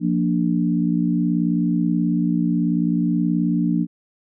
sine chord, Bb major, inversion second, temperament equal, 174.61 / 233.1 / 293.7 Hz, F3 / Bb3 / D4, 0 / 0 / 0 cents, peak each -20 / -22 / -22 dBFS, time 0-3.87 s, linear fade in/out 50 ms, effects none

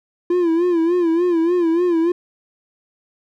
triangle tone with vibrato, 341.9 Hz, F4, 37 cents flat, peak -12 dBFS, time 0.3-2.12 s, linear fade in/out 5 ms, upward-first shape sine, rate 3.4 Hz, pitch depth 90 cents each way, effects none

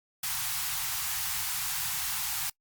white band-stop noise, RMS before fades -32 dBFS, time 0.23-2.5 s, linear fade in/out 5 ms, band 170 to 730 Hz, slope 96 dB/octave, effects noise-tail reverb RT60 0.1 s tail -26 dB re dry + Opus 48 kbps

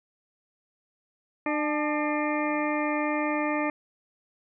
harmonic tone with a mistuned harmonic, 300.2 Hz, D4, 38 cents sharp, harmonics 1 / 2 / 3 / 4 / 6 / 7 / 8, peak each -28 / -31 / -33 / -34 / -36 / -36 / -37 dBFS, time 1.46-3.7 s, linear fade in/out 2 ms, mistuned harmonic 3, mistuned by -50 cents, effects none

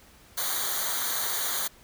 white noise with comb filter, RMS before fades -29 dBFS, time 0.37-1.68 s, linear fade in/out 10 ms, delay 0.38 ms, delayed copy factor -0.85, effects pink hiss -55 dBFS RMS until 1.83 s

